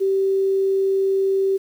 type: tone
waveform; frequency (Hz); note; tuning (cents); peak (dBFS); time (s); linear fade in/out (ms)
sine; 387.5; G4; -20; -16; 0-1.58; 20
effects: 8-bit